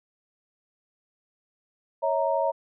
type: chord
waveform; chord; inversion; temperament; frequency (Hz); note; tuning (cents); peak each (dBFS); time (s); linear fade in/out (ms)
sine; A# diminished; first; equal with one note detuned; 554.4 / 646.4 / 932.3; C#5 / E5 / A#5; 0 / -34 / 0; -26 / -26 / -27; 2.02-2.52; 20
effects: none